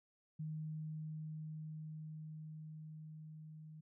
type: tone with level ramp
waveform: sine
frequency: 155.56 Hz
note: D#3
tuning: in tune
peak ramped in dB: -40 to -51 dBFS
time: 0.39-3.81 s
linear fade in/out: 10 ms
effects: none